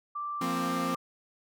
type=tone with pitch glide; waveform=sine; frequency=1174 to 1185.6 Hz; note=D6 to D6; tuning=-1 to +16 cents; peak=-32 dBFS; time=0.15-0.96 s; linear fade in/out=10 ms; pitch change=+17 cents; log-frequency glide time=0.42-0.7 s
type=chord; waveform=sawtooth; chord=F suspended fourth; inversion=none; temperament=equal with one note detuned; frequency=174.61 / 230.8 / 261.6 Hz; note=F3 / Bb3 / C4; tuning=0 / -17 / 0 cents; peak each=-31 / -33 / -28 dBFS; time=0.41-0.95 s; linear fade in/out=5 ms
effects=none